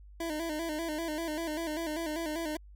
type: tone with vibrato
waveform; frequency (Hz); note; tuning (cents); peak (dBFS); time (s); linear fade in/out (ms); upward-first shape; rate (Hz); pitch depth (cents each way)
25% pulse; 318.7; D#4; +42; -29; 0.2-2.57; 5; square; 5.1; 78
effects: added 50 Hz sine -49 dBFS peak until 2.75 s